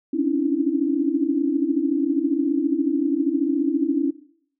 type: tone cluster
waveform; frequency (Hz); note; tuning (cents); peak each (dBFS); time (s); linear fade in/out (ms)
sine; 269.8 / 282.5 / 297.1 / 330.6; C#4 / C#4 / D4 / E4; -47 / +33 / +20 / +5; -24; 0.13-4.11; 10
effects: noise-tail reverb RT60 0.6 s tail -19 dB re dry